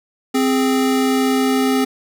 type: tone pair together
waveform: square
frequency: 261.6 / 415.5 Hz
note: C4 / G#4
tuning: 0 / +1 cents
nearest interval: minor sixth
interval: 801 cents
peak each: -16 / -21 dBFS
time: 0.34-1.85 s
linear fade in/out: 10 ms
effects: none